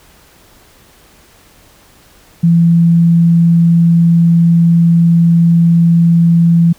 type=tone; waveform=sine; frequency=168.5 Hz; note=E3; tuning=38 cents sharp; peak=-5 dBFS; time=2.43-6.73 s; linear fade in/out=10 ms; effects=pink hiss -45 dBFS RMS until 6.78 s